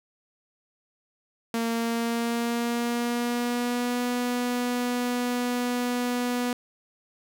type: tone with pitch glide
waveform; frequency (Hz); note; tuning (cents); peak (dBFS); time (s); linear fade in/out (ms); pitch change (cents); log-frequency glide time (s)
sawtooth; 230 to 245.1; A#3 to B3; -23 to -13; -21; 1.54-6.53; 2; +110; 1.67-4.03
effects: none